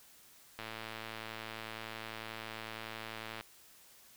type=click train; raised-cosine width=0.3 ms; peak=-26 dBFS; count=314; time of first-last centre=0.59-3.41 s; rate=111 Hz; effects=white hiss -60 dBFS RMS until 4.16 s